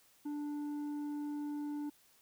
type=tone with tanh clipping; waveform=sine; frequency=293.7 Hz; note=D4; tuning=in tune; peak=-38 dBFS; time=0.25-1.9 s; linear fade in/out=10 ms; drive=6 dB; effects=white hiss -67 dBFS RMS until 2.21 s